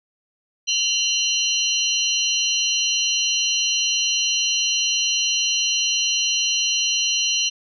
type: tone cluster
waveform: sine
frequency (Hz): 2785 / 3056 / 4110 / 5840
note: F7 / G7 / C8 / F#8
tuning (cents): -5 / -45 / -32 / -24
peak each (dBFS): -24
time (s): 0.67-7.5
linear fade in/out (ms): 20
effects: none